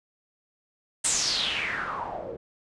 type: noise with low-pass filter sweep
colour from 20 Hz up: white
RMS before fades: -29 dBFS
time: 1.04-2.37 s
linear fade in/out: 10 ms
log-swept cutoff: 8700 to 430 Hz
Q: 5.3
effects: resampled to 24000 Hz